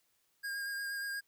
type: tone with vibrato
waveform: square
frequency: 1620 Hz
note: G#6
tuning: 43 cents flat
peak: -37 dBFS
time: 0.43-1.21 s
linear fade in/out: 20 ms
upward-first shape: sine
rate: 8.4 Hz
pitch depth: 16 cents each way
effects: white hiss -75 dBFS RMS until 1.27 s